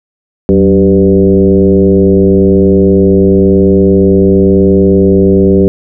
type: tone with frequency modulation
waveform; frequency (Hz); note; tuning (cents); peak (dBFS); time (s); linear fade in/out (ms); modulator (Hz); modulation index
sine; 288.6; D4; -30; -3; 0.49-5.68; 0; 101; 1.8
effects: none